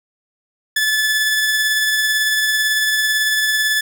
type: tone with tremolo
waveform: sawtooth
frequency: 1732 Hz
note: A6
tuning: 28 cents flat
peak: -10 dBFS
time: 0.76-3.81 s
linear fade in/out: 5 ms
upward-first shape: triangle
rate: 18 Hz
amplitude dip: 30%
effects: none